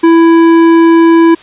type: tone with tanh clipping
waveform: sine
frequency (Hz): 331.5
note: E4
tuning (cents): +10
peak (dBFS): -4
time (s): 0.03-1.35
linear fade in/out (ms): 10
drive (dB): 13
effects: white hiss -36 dBFS RMS until 1.42 s + resampled to 8000 Hz